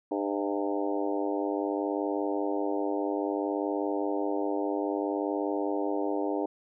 harmonic tone with a mistuned harmonic, 100.6 Hz, G2, 45 cents sharp, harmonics 3 / 4 / 5 / 6 / 7 / 8 / 9, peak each -31 / -33 / -35 / -37 / -38 / -39 / -40 dBFS, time 0.11-6.46 s, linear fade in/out 5 ms, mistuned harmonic 7, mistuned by -39 cents, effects none

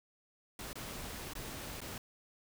pink noise with dropouts, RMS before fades -44 dBFS, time 0.59-1.98 s, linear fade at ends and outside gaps 2 ms, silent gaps 0.731-0.755 / 1.335-1.352 / 1.806-1.815 s, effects none

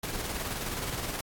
pink noise with tremolo, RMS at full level -33 dBFS, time 0.03-1.21 s, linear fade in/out 5 ms, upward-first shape square, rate 19 Hz, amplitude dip 35%, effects AAC 64 kbps

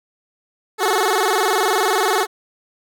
15% pulse tone with vibrato, 400 Hz, G4, 35 cents sharp, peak -9 dBFS, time 0.78-2.27 s, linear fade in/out 50 ms, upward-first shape square, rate 20 Hz, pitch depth 140 cents each way, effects none

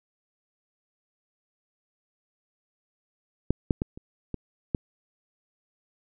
clicks, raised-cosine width 3 ms, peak -8 / -8 / -13 / -28 / -18 / -11 dBFS, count 6, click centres 3.506 / 3.708 / 3.819 / 3.975 / 4.343 / 4.748 s, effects none

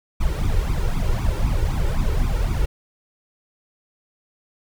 brown noise with flanger, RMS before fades -20 dBFS, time 0.2-2.66 s, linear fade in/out 10 ms, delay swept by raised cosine 0.82 to 2.22 ms, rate 3.9 Hz, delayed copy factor +1, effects none

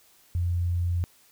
sine tone, 87.31 Hz, F2, in tune, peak -23 dBFS, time 0.35-1.04 s, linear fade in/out 0 ms, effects white hiss -59 dBFS RMS until 1.31 s

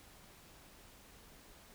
silence, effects pink hiss -59 dBFS RMS until 1.74 s

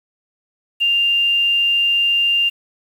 sine tone, 2794 Hz, F7, in tune, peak -13 dBFS, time 0.8-2.5 s, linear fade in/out 20 ms, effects 7-bit

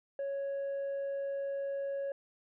sine tone with tanh clipping, 554.4 Hz, C#5, in tune, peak -34 dBFS, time 0.19-2.12 s, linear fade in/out 2 ms, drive 2 dB, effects none

